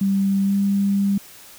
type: tone with pitch glide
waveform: sine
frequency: 196 to 198.85 Hz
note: G3 to G3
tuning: 0 to +25 cents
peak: -16 dBFS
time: 0.01-1.18 s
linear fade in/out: 5 ms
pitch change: +25 cents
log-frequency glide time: 0.44-0.53 s
effects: white hiss -44 dBFS RMS until 1.58 s